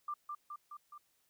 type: tone with echo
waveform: sine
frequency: 1187 Hz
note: D6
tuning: 18 cents sharp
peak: -36 dBFS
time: 0.08-0.14 s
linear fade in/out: 5 ms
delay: 210 ms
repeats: 4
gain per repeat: -3 dB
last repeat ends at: 0.98 s
effects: white hiss -75 dBFS RMS until 1.29 s